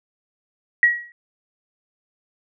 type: tone with exponential decay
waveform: sine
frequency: 1912 Hz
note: A#6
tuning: 43 cents sharp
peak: -8 dBFS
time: 0.83-1.12 s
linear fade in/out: 1 ms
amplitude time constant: 63 ms
effects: none